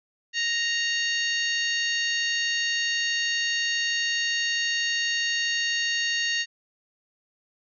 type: harmonic tone with a mistuned harmonic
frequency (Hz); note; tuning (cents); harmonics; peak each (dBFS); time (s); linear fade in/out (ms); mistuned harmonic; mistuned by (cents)
932.3; A#5; 0; 2 / 3 / 4 / 5 / 6 / 7; -27 / -29 / -33 / -31 / -38 / -36; 0.33-6.46; 50; 5; -74
effects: none